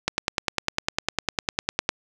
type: click train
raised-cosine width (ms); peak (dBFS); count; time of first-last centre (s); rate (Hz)
0.2; -4; 19; 0.08-1.891; 9.94
effects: none